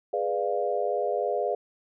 sine chord, G# diminished seventh, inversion none, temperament equal with one note detuned, 415.3 / 493.9 / 594.8 / 698.5 Hz, G#4 / B4 / D5 / F5, 0 / 0 / +22 / 0 cents, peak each -30 dBFS, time 0.13-1.55 s, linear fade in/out 5 ms, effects none

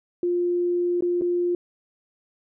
sine tone with dropouts, 351.6 Hz, F4, 12 cents sharp, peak -20 dBFS, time 0.23-1.55 s, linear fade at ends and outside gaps 2 ms, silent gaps 1.008-1.023 / 1.212-1.219 s, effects none

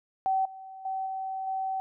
sine tone with level steps, 765 Hz, G5, 42 cents flat, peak -23 / -41 / -29 / -31 / -28 dBFS, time 0.26-1.8 s, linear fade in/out 0 ms, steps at 0.45 / 0.85 / 1.06 / 1.47 s, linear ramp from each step 5 ms, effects none

